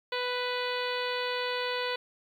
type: harmonic tone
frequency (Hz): 495.2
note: B4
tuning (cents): +5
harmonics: 1 / 2 / 3 / 4 / 5 / 6 / 7 / 8 / 9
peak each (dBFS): -33 / -36 / -38 / -39 / -40 / -41 / -41 / -42 / -43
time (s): 0.12-1.96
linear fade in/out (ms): 5
effects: 10-bit